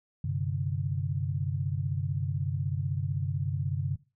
sine chord, G suspended fourth, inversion none, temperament equal with one note detuned, 95.71 / 130.81 / 146.83 Hz, G2 / C3 / D3, -41 / 0 / 0 cents, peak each -32 dBFS, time 0.24-3.96 s, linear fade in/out 5 ms, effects noise-tail reverb RT60 0.3 s tail -19 dB re dry

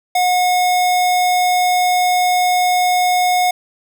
square tone, 725 Hz, F#5, 35 cents flat, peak -13 dBFS, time 0.15-3.51 s, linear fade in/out 5 ms, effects none

